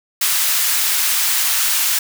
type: high-pass noise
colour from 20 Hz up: white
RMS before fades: -17 dBFS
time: 0.21-1.99 s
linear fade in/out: 5 ms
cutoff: 1200 Hz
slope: 12 dB/octave
effects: none